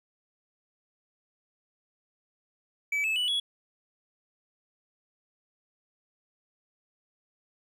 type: tone with pitch steps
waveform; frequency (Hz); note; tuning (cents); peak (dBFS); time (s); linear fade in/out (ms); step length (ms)
triangle; 2296 / 2607 / 2960 / 3362; D7 / E7 / F#7 / G#7; -40 / -20 / 0 / +20; -24; 2.92-3.4; 5; 120
effects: none